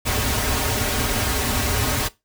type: noise with comb filter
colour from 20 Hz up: pink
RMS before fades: -22 dBFS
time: 0.05-2.09 s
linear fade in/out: 20 ms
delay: 5.9 ms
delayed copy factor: -0.95
effects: noise-tail reverb RT60 0.2 s tail -18 dB re dry